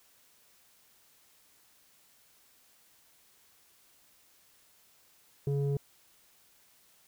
square tone with low-pass filter, 140.7 Hz, C#3, 26 cents sharp, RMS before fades -30 dBFS, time 5.47-5.77 s, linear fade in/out 2 ms, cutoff 340 Hz, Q 7.7, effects white hiss -64 dBFS RMS until 7.07 s

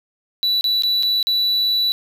triangle tone with dropouts, 3951 Hz, B7, in tune, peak -14 dBFS, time 0.43-1.92 s, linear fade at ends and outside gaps 0 ms, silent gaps 0.61-0.642 / 0.822-0.835 / 1.026-1.032 / 1.228-1.27 s, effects none

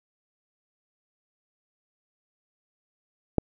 click, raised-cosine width 2 ms, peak -7 dBFS, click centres 3.383 s, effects none

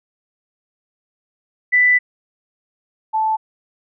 sine tone pair in turn, 1986 / 875.5 Hz, B6 / A5, +9 / -9 cents, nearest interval octave + major second, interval 1418 cents, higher first, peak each -10 / -15 dBFS, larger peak first, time 1.72-1.99 / 3.13-3.37 s, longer first, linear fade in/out 20 ms, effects none

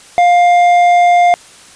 triangle tone with hard clipping, 704 Hz, F5, 14 cents sharp, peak -7 dBFS, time 0.18-1.34 s, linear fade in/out 0 ms, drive 10 dB, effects white hiss -39 dBFS RMS until 1.75 s + resampled to 22050 Hz

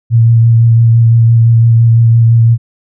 sine tone with vibrato, 115.4 Hz, A#2, 17 cents flat, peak -3 dBFS, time 0.1-2.58 s, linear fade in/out 50 ms, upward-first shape sine, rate 5.9 Hz, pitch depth 18 cents each way, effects none

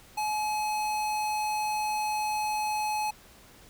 square tone, 850 Hz, G#5, 40 cents sharp, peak -28 dBFS, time 0.17-3.11 s, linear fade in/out 10 ms, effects pink hiss -54 dBFS RMS until 3.69 s

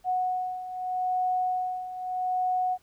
sine beating tone pair, 735 / 735.8 Hz, F#5 / F#5, -12 / -10 cents, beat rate 0.8 Hz, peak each -32 / -27 dBFS, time 0.04-2.78 s, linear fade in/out 50 ms, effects pink hiss -64 dBFS RMS until 2.82 s

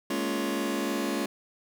sawtooth chord, Bb minor seventh, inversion third, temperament just, 209.8 / 233.1 / 279.7 / 349.6 Hz, Ab3 / Bb3 / Db4 / F4, +18 / 0 / +16 / +2 cents, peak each -29 / -32 / -27 / -29 dBFS, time 0.1-1.26 s, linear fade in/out 5 ms, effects 10-bit

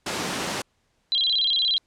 pink high-pass noise, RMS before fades -28 dBFS, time 0.06-0.62 s, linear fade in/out 5 ms, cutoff 190 Hz, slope 12 dB/octave
sine tone with vibrato, 3600 Hz, A7, 39 cents sharp, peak -19 dBFS, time 1.12-1.78 s, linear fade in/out 0 ms, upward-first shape square, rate 17 Hz, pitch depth 180 cents each way
effects pink hiss -69 dBFS RMS until 1.86 s + low-pass 8000 Hz 12 dB/octave

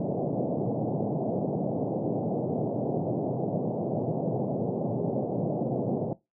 pink band-pass noise, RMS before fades -29 dBFS, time 0-6.13 s, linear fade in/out 2 ms, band 120 to 730 Hz, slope 48 dB/octave, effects noise-tail reverb RT60 0.2 s tail -20 dB re dry

